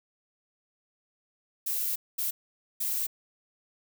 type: noise bursts at uneven times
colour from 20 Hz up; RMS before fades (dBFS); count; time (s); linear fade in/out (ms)
violet; -30; 3; 1.66-1.96 / 2.18-2.31 / 2.8-3.07; 10
effects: none